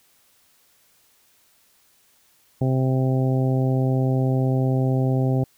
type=harmonic tone; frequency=130.81 Hz; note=C3; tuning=in tune; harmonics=1 / 2 / 3 / 4 / 5 / 6; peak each=-19 / -25 / -29 / -31 / -33 / -35 dBFS; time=2.61-5.44 s; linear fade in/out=5 ms; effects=white hiss -60 dBFS RMS until 5.57 s